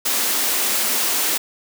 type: high-pass noise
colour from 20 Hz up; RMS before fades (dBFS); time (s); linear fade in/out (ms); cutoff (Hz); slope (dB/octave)
white; -20; 0.05-1.38; 10; 200; 96
effects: none